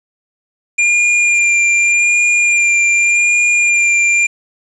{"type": "tone with vibrato", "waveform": "square", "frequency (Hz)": 2400, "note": "D7", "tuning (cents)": 37, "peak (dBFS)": -10, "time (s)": [0.78, 4.27], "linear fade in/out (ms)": 10, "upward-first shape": "sine", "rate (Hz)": 0.85, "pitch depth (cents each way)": 15, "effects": ["resampled to 24000 Hz", "7-bit"]}